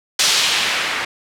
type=noise with low-pass filter sweep; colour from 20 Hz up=blue; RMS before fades=-18 dBFS; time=0.19-1.05 s; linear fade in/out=5 ms; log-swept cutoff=5100 to 1800 Hz; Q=1.1; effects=none